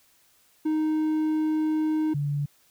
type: tone pair in turn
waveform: triangle / sine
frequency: 310.9 / 144.29 Hz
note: D#4 / D3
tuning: -1 / -30 cents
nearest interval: octave + minor second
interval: 1329 cents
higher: first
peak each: -20 / -24 dBFS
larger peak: first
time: 0.65-2.14 / 2.14-2.46 s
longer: first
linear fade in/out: 10 ms
effects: white hiss -62 dBFS RMS until 2.7 s